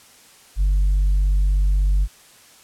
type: tone with tanh clipping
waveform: sine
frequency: 48.21 Hz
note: G1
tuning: 28 cents flat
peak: -15 dBFS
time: 0.56-2.08 s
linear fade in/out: 50 ms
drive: 1 dB
effects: white hiss -49 dBFS RMS until 2.63 s + low-pass 11000 Hz 12 dB/octave